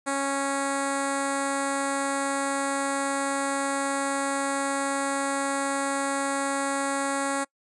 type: tone with notch filter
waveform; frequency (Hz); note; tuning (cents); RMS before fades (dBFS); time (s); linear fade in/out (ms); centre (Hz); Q
5% pulse; 276.2; C#4; -6; -27; 0.06-7.45; 20; 3000; 0.54
effects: noise-tail reverb RT60 0.1 s tail -25 dB re dry + resampled to 24000 Hz